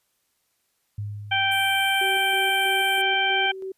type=tone with exponential decay; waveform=sine; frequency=103.4 Hz; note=G#2; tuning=7 cents flat; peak=-26 dBFS; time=0.98-2.27 s; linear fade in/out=5 ms; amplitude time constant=280 ms
type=harmonic tone; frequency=781 Hz; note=G5; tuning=7 cents flat; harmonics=1 / 2 / 3 / 4; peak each=-25 / -25 / -25 / -25 dBFS; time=1.31-3.52 s; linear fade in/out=10 ms
type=high-pass noise; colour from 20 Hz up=pink; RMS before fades=-37 dBFS; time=1.51-3.02 s; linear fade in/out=10 ms; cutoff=7900 Hz; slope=96 dB/octave
type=tone with tremolo; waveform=sine; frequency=381.4 Hz; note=G4; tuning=47 cents flat; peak=-29 dBFS; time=2.01-3.72 s; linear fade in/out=5 ms; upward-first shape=square; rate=3.1 Hz; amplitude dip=40%
effects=white hiss -71 dBFS RMS until 3.77 s + resampled to 32000 Hz